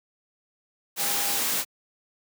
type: tone in noise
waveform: sine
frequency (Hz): 807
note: G#5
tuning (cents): -50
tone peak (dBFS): -37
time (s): 0.97-1.42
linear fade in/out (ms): 50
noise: white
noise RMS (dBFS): -26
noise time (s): 0.96-1.65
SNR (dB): -14
effects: high-pass 150 Hz 12 dB/octave